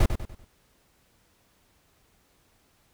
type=noise with echo; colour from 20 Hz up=brown; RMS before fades=-18 dBFS; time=0-0.06 s; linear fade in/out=5 ms; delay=97 ms; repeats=4; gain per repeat=-8 dB; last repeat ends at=0.448 s; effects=pink hiss -65 dBFS RMS until 2.93 s